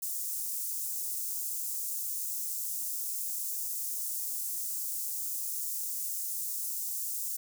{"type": "high-pass noise", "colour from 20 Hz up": "white", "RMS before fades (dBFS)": -35, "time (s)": [0.02, 7.37], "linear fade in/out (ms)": 10, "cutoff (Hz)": 6600, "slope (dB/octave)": 24, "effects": []}